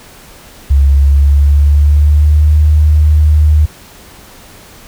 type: tone with pitch glide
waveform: sine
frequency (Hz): 69.3 to 76.01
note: C#2 to D#2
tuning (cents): 0 to -40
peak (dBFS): -4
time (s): 0.7-3.66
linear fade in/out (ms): 10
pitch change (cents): +160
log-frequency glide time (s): 0.91-2.57
effects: pink hiss -37 dBFS RMS until 4.87 s